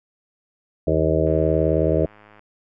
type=harmonic tone; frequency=79 Hz; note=D#2; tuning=27 cents sharp; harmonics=1 / 2 / 4 / 5 / 6 / 7 / 8; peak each=-24 / -24 / -24 / -24 / -24 / -24 / -24 dBFS; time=0.87-2.06 s; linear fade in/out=5 ms
type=click train; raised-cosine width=0.5 ms; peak=-33 dBFS; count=119; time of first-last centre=1.27-2.394 s; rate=105 Hz
effects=none